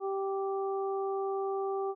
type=harmonic tone; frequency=390.2 Hz; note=G4; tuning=8 cents flat; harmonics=1 / 2 / 3; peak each=-31 / -37 / -41 dBFS; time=0-1.95 s; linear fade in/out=50 ms; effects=none